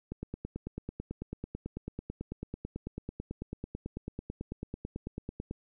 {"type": "click train", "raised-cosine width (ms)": 3, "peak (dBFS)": -24, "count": 50, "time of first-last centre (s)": [0.12, 5.511], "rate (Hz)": 9.09, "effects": []}